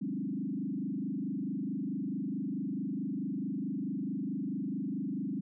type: tone with frequency modulation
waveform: sine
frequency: 234.4 Hz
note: A#3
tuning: 10 cents sharp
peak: -32 dBFS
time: 0.01-5.41 s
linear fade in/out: 10 ms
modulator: 24.6 Hz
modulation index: 2.5
effects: none